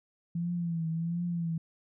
sine tone with vibrato, 168.1 Hz, E3, 34 cents sharp, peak -29 dBFS, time 0.35-1.58 s, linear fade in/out 5 ms, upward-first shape triangle, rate 1.4 Hz, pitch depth 76 cents each way, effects none

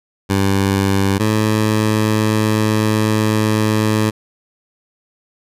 15% pulse tone pair in turn, 98 / 107.99 Hz, G2 / A2, 0 / -32 cents, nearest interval major second, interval 168 cents, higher second, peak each -7 / -7 dBFS, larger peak neither, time 0.29-1.19 / 1.19-4.11 s, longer second, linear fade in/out 20 ms, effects resampled to 32000 Hz

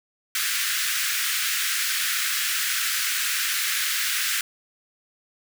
pink high-pass noise, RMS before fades -25 dBFS, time 0.35-4.41 s, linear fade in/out 2 ms, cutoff 1400 Hz, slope 48 dB/octave, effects none

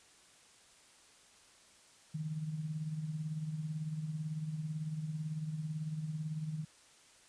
sine tone with tremolo, 155.56 Hz, D#3, in tune, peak -33 dBFS, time 2.14-6.65 s, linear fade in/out 10 ms, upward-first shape triangle, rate 18 Hz, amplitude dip 65%, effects white hiss -62 dBFS RMS until 7.28 s + resampled to 22050 Hz

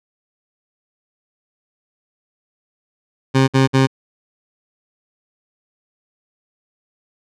20% pulse tone bursts, 133.4 Hz, C3, 34 cents sharp, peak -6 dBFS, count 3, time 3.34-3.872 s, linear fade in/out 20 ms, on 140 ms, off 56 ms, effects low-pass 6000 Hz 12 dB/octave

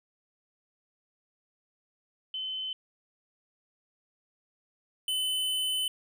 sine / square tone pair in turn, 3053 / 3027 Hz, G7 / F#7, -46 / +39 cents, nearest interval unison, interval 15 cents, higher first, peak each -32 / -28 dBFS, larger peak second, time 2.34-2.73 / 5.08-5.88 s, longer second, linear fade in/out 2 ms, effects none

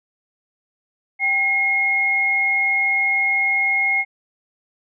sine tone pair together, 787 / 2153 Hz, G5 / C7, +7 / +49 cents, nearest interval octave + perfect fourth, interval 1742 cents, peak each -27 / -16 dBFS, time 1.19-4.05 s, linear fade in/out 50 ms, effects none

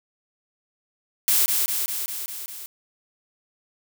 blue noise with echo, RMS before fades -19 dBFS, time 1.28-1.46 s, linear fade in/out 0 ms, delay 200 ms, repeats 6, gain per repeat -3 dB, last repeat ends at 2.66 s, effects none

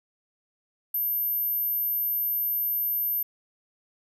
sine tone, 12990 Hz, G#9, 39 cents flat, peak -24 dBFS, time 0.94-3.23 s, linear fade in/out 5 ms, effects none

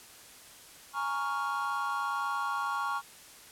triangle chord, Bb minor seventh, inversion third, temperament equal, 830.6 / 932.3 / 1108.7 / 1396.9 Hz, Ab5 / Bb5 / Db6 / F6, 0 / 0 / 0 / 0 cents, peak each -36 / -36 / -31 / -34 dBFS, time 0.93-3.02 s, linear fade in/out 50 ms, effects white hiss -52 dBFS RMS until 3.51 s + low-pass 12000 Hz 12 dB/octave

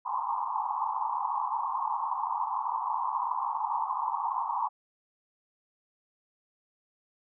white band-pass noise, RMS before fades -31 dBFS, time 0.05-4.69 s, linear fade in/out 20 ms, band 820 to 1100 Hz, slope 96 dB/octave, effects none

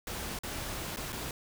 pink noise with dropouts, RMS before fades -38 dBFS, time 0.07-1.31 s, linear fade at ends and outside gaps 2 ms, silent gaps 0.389-0.434 / 0.962-0.97 / 1.123-1.127 s, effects none

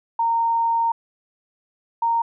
sine tone pair in turn, 922 / 925.8 Hz, A#5 / A#5, -19 / -12 cents, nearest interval unison, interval 7 cents, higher second, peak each -17 dBFS, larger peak neither, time 0.19-0.92 / 2.02-2.22 s, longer first, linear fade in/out 5 ms, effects none

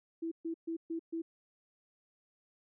sine tone bursts, 329.6 Hz, E4, in tune, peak -34 dBFS, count 5, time 0.22-1.22 s, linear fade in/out 10 ms, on 96 ms, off 130 ms, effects none

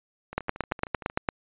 two click trains, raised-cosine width 0.5 ms, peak -9 / -24 dBFS, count 9 / 11, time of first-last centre 0.38-1.288 / 0.33-1.099 s, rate 8.81 / 13 Hz, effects resampled to 8000 Hz

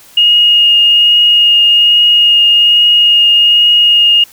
sine tone with vibrato, 2858 Hz, F7, 39 cents sharp, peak -4 dBFS, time 0.17-4.24 s, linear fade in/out 5 ms, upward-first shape triangle, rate 1.2 Hz, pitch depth 11 cents each way, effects white hiss -40 dBFS RMS until 4.32 s

